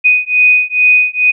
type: beating tone pair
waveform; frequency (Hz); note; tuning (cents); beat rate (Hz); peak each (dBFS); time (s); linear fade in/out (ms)
sine; 2489 / 2491.3; D#7 / D#7; 0 / +2; 2.3; -10; 0.04-1.32; 20
effects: none